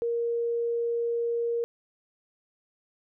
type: tone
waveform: sine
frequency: 468.7 Hz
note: A#4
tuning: 9 cents sharp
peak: -25 dBFS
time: 0.02-1.64 s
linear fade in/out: 0 ms
effects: none